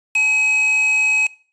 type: tone with quantisation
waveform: triangle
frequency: 2543 Hz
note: D#7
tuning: 37 cents sharp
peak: -12 dBFS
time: 0.15-1.27 s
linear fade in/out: 5 ms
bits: 4
effects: noise-tail reverb RT60 0.4 s tail -20 dB re dry + resampled to 22050 Hz